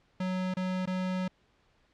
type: tone with dropouts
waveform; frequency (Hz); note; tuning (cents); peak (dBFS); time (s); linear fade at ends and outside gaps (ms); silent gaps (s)
square; 185; F#3; 0; -30; 0.2-1.28; 5; 0.54-0.568 / 0.857-0.873
effects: pink hiss -68 dBFS RMS until 1.93 s + low-pass 4000 Hz 12 dB/octave